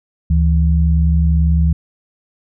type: tone pair together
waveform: sine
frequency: 73.42 / 164.82 Hz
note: D2 / E3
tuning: 0 / 0 cents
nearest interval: octave + major second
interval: 1400 cents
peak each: -11 / -16 dBFS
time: 0.3-1.73 s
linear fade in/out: 5 ms
effects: none